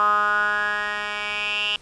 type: tone with band-pass filter sweep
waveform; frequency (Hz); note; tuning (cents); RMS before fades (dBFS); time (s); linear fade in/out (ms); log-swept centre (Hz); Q
10% pulse; 207.7; G#3; 0; -23; 0-1.76; 0; 1200 to 2900; 7.7
effects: pink hiss -51 dBFS RMS until 1.81 s + resampled to 22050 Hz